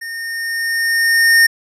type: tone with level ramp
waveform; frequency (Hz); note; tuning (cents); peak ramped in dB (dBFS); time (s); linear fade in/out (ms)
square; 1831; A#6; -32; -26 to -7; 0.01-1.47; 10
effects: resampled to 32000 Hz

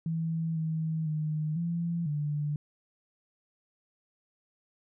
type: tone with pitch steps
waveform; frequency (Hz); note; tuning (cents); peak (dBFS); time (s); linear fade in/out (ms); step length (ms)
sine; 163.1 / 159.6 / 153.9 / 169.6 / 147.9; E3 / D#3 / D#3 / E3 / D3; -18 / +44 / -19 / +50 / +13; -28; 0.06-2.56; 2; 500
effects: none

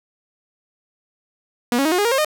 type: tone with pitch steps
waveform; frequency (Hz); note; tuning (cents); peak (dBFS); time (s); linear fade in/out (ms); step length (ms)
sawtooth; 241.5 / 275.8 / 315 / 359.8 / 410.9 / 469.2 / 535.9 / 612.1; B3 / C#4 / D#4 / F#4 / G#4 / A#4 / C5 / D#5; -39 / -9 / +21 / -48 / -18 / +11 / +41 / -28; -12; 1.72-2.248; 2; 66
effects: none

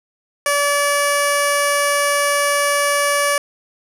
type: tone with low-pass filter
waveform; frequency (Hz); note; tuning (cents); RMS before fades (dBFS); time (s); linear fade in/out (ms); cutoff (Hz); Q
15% pulse; 575; D5; -37; -17; 0.46-3.38; 2; 11000; 2.7
effects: none

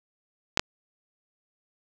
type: clicks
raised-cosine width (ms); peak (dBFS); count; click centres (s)
0.2; -3; 2; 0.574 / 0.595
effects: none

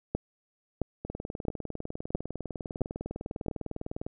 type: two click trains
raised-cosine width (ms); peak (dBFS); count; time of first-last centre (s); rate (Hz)
2; -22 / -14; 61 / 6; 1.05-4.065 / 0.15-3.483; 19.9 / 1.5
effects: none

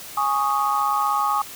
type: chord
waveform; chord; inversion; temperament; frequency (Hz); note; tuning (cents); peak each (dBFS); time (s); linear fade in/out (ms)
sine; Ab suspended fourth; none; equal; 830.6 / 1108.7 / 1244.5; Ab5 / Db6 / Eb6; 0 / 0 / 0; -23; 0.17-1.42; 5
effects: white hiss -38 dBFS RMS until 1.55 s

